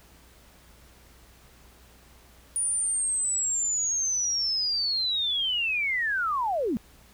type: linear sweep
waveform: sine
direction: down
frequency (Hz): 9600 to 196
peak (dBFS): -24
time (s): 2.56-6.77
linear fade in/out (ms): 0
effects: added 60 Hz sine -56 dBFS peak until 7.13 s + pink hiss -56 dBFS RMS until 7.13 s